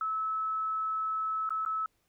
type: tone with dropouts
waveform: sine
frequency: 1300 Hz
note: E6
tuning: 24 cents flat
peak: -29 dBFS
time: 0.01-1.86 s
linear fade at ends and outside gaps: 2 ms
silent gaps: 1.492-1.505 / 1.651-1.661 s
effects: pink hiss -74 dBFS RMS until 2.08 s